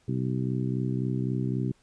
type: harmonic tone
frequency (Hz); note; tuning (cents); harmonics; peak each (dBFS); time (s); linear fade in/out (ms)
63.8; C2; -43; 2 / 3 / 4 / 5 / 6; -28 / -32 / -34 / -36 / -38; 0.08-1.72; 5
effects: pink hiss -65 dBFS RMS until 1.82 s + resampled to 22050 Hz